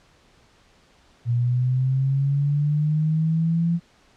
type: linear sweep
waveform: sine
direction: up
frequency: 117.9 to 171.3 Hz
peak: -18 dBFS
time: 1.25-3.8 s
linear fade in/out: 50 ms
effects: pink hiss -57 dBFS RMS until 4.16 s + low-pass 6000 Hz 12 dB/octave